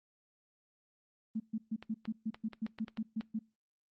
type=tone bursts; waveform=sine; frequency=220.4 Hz; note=A3; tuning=3 cents sharp; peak=-32 dBFS; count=12; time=1.35-3.392 s; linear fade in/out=10 ms; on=51 ms; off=130 ms
type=clicks; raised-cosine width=0.3 ms; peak=-30 dBFS; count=9; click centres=1.826 / 2.054 / 2.345 / 2.533 / 2.665 / 2.787 / 2.882 / 2.973 / 3.21 s
effects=noise-tail reverb RT60 0.3 s tail -25 dB re dry + Opus 24 kbps